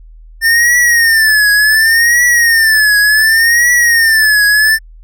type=tone with vibrato; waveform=square; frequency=1799 Hz; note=A6; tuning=38 cents sharp; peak=-7 dBFS; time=0.41-4.79 s; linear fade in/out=50 ms; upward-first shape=triangle; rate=0.68 Hz; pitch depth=140 cents each way; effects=added 40 Hz sine -33 dBFS peak until 5.03 s